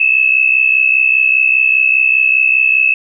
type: tone pair together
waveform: sine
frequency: 2572 / 2637 Hz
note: E7 / E7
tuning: -43 / 0 cents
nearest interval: unison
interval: 43 cents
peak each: -11 dBFS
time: 0-2.94 s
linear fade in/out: 5 ms
effects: none